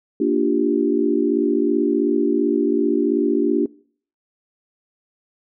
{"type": "chord", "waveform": "sine", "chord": "G minor seventh", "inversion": "first", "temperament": "equal", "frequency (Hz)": [233.1, 293.7, 349.2, 392], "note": ["Bb3", "D4", "F4", "G4"], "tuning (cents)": [0, 0, 0, 0], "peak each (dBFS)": [-23, -19, -21, -22], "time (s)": [0.2, 3.66], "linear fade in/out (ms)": 5, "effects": ["noise-tail reverb RT60 0.5 s tail -21 dB re dry"]}